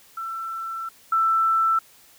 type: tone pair in turn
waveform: sine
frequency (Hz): 1339 / 1329.8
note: E6 / E6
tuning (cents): +27 / +15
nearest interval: unison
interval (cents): 12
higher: first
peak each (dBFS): -28 / -17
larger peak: second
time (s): 0.17-0.89 / 1.12-1.79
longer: first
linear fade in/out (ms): 5
effects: white hiss -53 dBFS RMS until 2.18 s